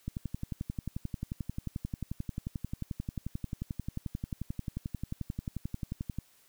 click train, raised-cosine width 5 ms, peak -22 dBFS, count 70, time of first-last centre 0.08-6.186 s, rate 11.3 Hz, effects white hiss -64 dBFS RMS until 6.48 s

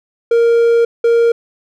triangle tone bursts at uneven times, 466.2 Hz, A#4, in tune, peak -6 dBFS, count 2, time 0.31-0.85 / 1.04-1.32 s, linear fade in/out 5 ms, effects none

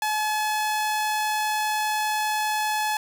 sawtooth tone, 855 Hz, A5, 50 cents flat, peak -19 dBFS, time 0.02-2.97 s, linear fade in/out 2 ms, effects none

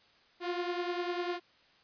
sawtooth beating tone pair, 350 / 360 Hz, F4 / F#4, +4 / -47 cents, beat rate 10 Hz, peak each -30 / -34 dBFS, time 0.4-1.4 s, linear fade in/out 50 ms, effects white hiss -64 dBFS RMS until 1.83 s + resampled to 11025 Hz

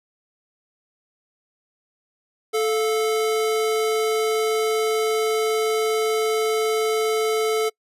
square tone pair together, 437.4 / 700 Hz, A4 / F5, -10 / +4 cents, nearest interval minor sixth, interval 814 cents, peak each -20 / -31 dBFS, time 2.53-7.7 s, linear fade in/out 20 ms, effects noise-tail reverb RT60 0.1 s tail -26 dB re dry + resampled to 32000 Hz

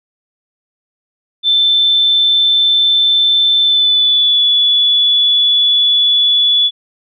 sine tone with pitch glide, 3538 to 3429 Hz, A7 to A7, +9 to -45 cents, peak -8 dBFS, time 1.43-6.71 s, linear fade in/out 50 ms, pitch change -54 cents, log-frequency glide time 3.62-4.42 s, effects none

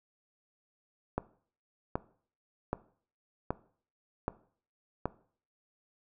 click train, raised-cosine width 1 ms, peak -16 dBFS, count 6, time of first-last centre 1.18-5.056 s, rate 1.29 Hz, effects noise-tail reverb RT60 0.5 s tail -18 dB re dry

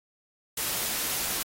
white noise, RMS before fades -30 dBFS, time 0.57-1.43 s, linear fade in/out 5 ms, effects AAC 48 kbps

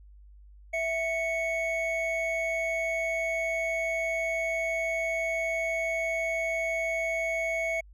triangle tone pair together, 658.5 / 2217 Hz, E5 / C#7, -2 / 0 cents, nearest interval octave + major sixth, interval 2102 cents, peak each -28 dBFS, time 0.73-7.81 s, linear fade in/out 10 ms, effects added 50 Hz sine -49 dBFS peak until 7.93 s

